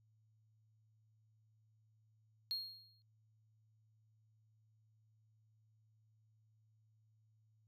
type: tone with exponential decay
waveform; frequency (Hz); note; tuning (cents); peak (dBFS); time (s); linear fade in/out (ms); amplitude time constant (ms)
triangle; 4261; C8; +31; -34; 2.51-3.02; 0; 110
effects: added 109 Hz sine -70 dBFS peak until 7.67 s